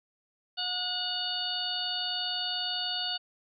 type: harmonic tone with a mistuned harmonic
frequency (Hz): 727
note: F#5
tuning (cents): -31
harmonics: 1 / 2 / 4 / 5 / 6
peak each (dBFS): -40 / -40 / -34 / -37 / -34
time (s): 0.57-3.18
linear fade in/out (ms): 20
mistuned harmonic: 6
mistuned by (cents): +42
effects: none